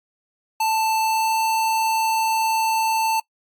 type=tone with pitch glide; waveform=square; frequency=883 to 889.1 Hz; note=A5 to A5; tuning=+6 to +18 cents; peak=-19 dBFS; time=0.6-3.2 s; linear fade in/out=5 ms; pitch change=+12 cents; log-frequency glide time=1.01-1.4 s; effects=noise-tail reverb RT60 0.1 s tail -24 dB re dry + AAC 64 kbps